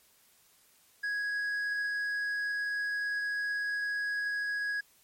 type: tone with tanh clipping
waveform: sine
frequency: 1661.2 Hz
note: G#6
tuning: in tune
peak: -31 dBFS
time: 1.03-4.81 s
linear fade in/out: 10 ms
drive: 5 dB
effects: white hiss -64 dBFS RMS until 5.03 s + MP3 64 kbps